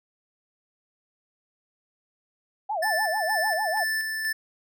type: tone with vibrato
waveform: sine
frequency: 744 Hz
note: F#5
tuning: 9 cents sharp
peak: -25 dBFS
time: 2.69-3.84 s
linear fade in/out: 10 ms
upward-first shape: sine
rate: 6.7 Hz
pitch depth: 290 cents each way
type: tone with tremolo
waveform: square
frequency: 1760 Hz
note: A6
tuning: in tune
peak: -25 dBFS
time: 2.82-4.33 s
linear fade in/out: 10 ms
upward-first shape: square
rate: 2.1 Hz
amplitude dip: 35%
effects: none